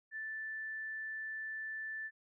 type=tone; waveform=sine; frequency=1760 Hz; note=A6; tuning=in tune; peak=-39 dBFS; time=0.11-2.11 s; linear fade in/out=50 ms; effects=none